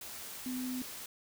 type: tone in noise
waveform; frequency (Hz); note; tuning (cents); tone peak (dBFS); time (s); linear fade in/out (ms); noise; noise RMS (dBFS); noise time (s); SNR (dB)
sine; 253.8; B3; +47; -35; 0.46-0.82; 2; white; -45; 0.01-1.06; +7
effects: none